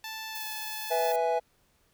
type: tone with pitch glide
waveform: 10% pulse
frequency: 880 to 865.4 Hz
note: A5 to A5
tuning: 0 to -29 cents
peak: -28 dBFS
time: 0.04-1.12 s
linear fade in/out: 2 ms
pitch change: -29 cents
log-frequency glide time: 0.29-0.46 s
type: noise with tremolo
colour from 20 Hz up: violet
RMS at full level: -39 dBFS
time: 0.35-1.16 s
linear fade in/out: 2 ms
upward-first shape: triangle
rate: 19 Hz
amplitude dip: 25%
type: chord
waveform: triangle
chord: E major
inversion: second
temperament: equal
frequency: 493.9 / 659.3 / 830.6 Hz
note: B4 / E5 / G#5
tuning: 0 / 0 / 0 cents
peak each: -27 dBFS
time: 0.9-1.4 s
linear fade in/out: 20 ms
effects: pink hiss -68 dBFS RMS until 1.93 s